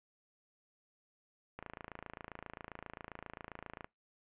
click train, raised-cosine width 0.5 ms, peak -29 dBFS, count 63, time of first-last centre 1.59-3.845 s, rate 27.5 Hz, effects noise-tail reverb RT60 0.2 s tail -24 dB re dry + resampled to 8000 Hz

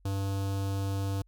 square tone with notch filter, 98 Hz, G2, in tune, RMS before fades -31 dBFS, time 0.05-1.22 s, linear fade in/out 5 ms, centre 2000 Hz, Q 1.3, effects added 46 Hz sine -59 dBFS peak until 1.27 s

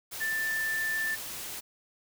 sine tone in noise, 1770 Hz, A6, 10 cents sharp, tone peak -28 dBFS, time 0.2-1.16 s, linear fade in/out 20 ms, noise white, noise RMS -39 dBFS, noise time 0.11-1.61 s, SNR +8 dB, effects none

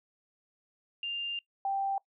sine tone pair in turn, 2797 / 784.9 Hz, F7 / G5, +2 / +2 cents, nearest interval octave + minor seventh, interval 2200 cents, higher first, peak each -32 / -28 dBFS, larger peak second, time 1.03-1.39 / 1.65-1.98 s, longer first, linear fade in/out 2 ms, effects noise-tail reverb RT60 0.1 s tail -22 dB re dry

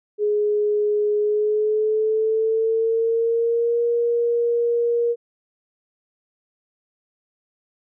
sine tone with pitch glide, 418 to 471.9 Hz, G#4 to A#4, +11 to +21 cents, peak -17 dBFS, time 0.18-5.16 s, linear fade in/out 50 ms, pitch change +210 cents, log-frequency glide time 1.19-3.81 s, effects none

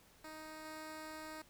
10% pulse tone with level steps, 312.1 Hz, D#4, 5 cents sharp, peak -40 / -38 dBFS, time 0.24-1.42 s, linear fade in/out 5 ms, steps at 0.65 s, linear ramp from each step 2 ms, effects pink hiss -65 dBFS RMS until 1.49 s

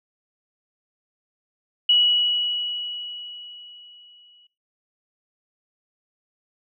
sine tone with exponential decay, 2928 Hz, F#7, 19 cents flat, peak -13 dBFS, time 1.89-4.47 s, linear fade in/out 5 ms, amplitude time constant 560 ms, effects noise-tail reverb RT60 0.3 s tail -19 dB re dry

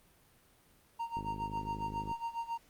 triangle tone with tremolo, 926 Hz, A#5, 12 cents flat, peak -31 dBFS, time 0.99-2.58 s, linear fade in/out 10 ms, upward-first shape sine, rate 7.3 Hz, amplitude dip 85%
click train, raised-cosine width 3 ms, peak -30 dBFS, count 50, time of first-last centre 1.17-2.114 s, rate 51.9 Hz
effects pink hiss -65 dBFS RMS until 2.69 s + Opus 32 kbps

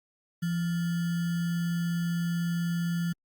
sine tone with sample-and-hold, 170.4 Hz, F3, 42 cents flat, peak -26 dBFS, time 0.42-3.13 s, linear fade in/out 10 ms, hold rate 1575 Hz, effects Opus 48 kbps

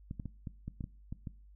clicks, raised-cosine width 5 ms, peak -27 dBFS, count 9, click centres 0.111 / 0.198 / 0.257 / 0.472 / 0.68 / 0.808 / 0.841 / 1.125 / 1.272 s, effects noise-tail reverb RT60 0.4 s tail -20 dB re dry + added 50 Hz sine -54 dBFS peak until 1.55 s

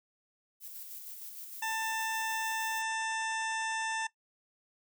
violet noise with tremolo, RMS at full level -44 dBFS, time 0.6-2.83 s, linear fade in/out 50 ms, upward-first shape square, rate 6.5 Hz, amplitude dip 30%
harmonic tone, 890 Hz, A5, 20 cents sharp, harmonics 1 / 2 / 3 / 4 / 6 / 7 / 8 / 9 / 10, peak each -35 / -36 / -42 / -45 / -47 / -47 / -52 / -49 / -51 dBFS, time 1.62-4.07 s, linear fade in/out 5 ms
effects noise-tail reverb RT60 0.1 s tail -19 dB re dry

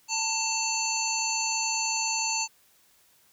harmonic tone, 891 Hz, A5, 22 cents sharp, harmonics 1 / 3 / 5 / 7 / 8, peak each -32 / -32 / -32 / -32 / -32 dBFS, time 0.08-2.48 s, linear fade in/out 50 ms, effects white hiss -62 dBFS RMS until 3.32 s

